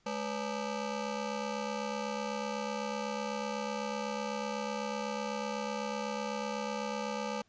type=ring-modulated tone; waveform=20% pulse; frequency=354 Hz; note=F4; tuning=23 cents sharp; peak=-26 dBFS; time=0.06-7.42 s; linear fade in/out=5 ms; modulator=143 Hz; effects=pink hiss -70 dBFS RMS until 7.48 s + resampled to 16000 Hz